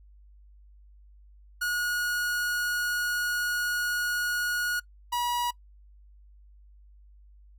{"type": "tone pair in turn", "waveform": "45% pulse", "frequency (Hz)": [1448, 966.4], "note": ["F#6", "B5"], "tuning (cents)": [-38, -38], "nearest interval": "perfect fifth", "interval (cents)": 700, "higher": "first", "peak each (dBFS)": -26, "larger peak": "neither", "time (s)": [[1.61, 4.8], [5.12, 5.51]], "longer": "first", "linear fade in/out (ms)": 10, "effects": ["noise-tail reverb RT60 0.1 s tail -22 dB re dry", "added 50 Hz sine -51 dBFS peak until 7.58 s"]}